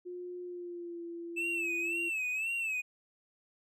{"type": "tone with pitch glide", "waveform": "sine", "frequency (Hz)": [357.2, 339.9], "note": ["F4", "F4"], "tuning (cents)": [39, -47], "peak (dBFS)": -39, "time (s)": [0.05, 2.1], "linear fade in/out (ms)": 20, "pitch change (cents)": -86, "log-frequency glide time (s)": [0.43, 1.03]}
{"type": "tone with vibrato", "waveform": "triangle", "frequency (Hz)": 2616, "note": "E7", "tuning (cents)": -14, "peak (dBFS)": -30, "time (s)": [1.36, 2.82], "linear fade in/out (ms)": 20, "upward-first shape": "sine", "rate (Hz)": 1.9, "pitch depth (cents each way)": 94}
{"effects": []}